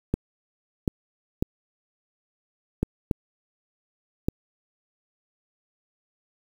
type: clicks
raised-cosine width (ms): 3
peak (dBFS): -9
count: 6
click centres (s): 0.14 / 0.878 / 1.425 / 2.83 / 3.112 / 4.285
effects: 7-bit